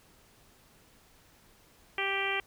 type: harmonic tone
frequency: 392 Hz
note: G4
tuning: in tune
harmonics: 1 / 2 / 3 / 4 / 5 / 6 / 7 / 8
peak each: -37 / -38 / -39 / -39 / -35 / -34 / -38 / -39 dBFS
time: 1.98-2.4 s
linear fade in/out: 2 ms
effects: pink hiss -61 dBFS RMS until 2.46 s